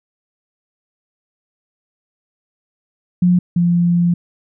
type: tone pair in turn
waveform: sine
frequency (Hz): 178.3 / 173.32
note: F3 / F3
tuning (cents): +36 / -13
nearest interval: unison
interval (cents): 49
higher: first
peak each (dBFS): -9 / -11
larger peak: first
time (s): 3.22-3.39 / 3.56-4.14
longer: second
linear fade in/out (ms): 5
effects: none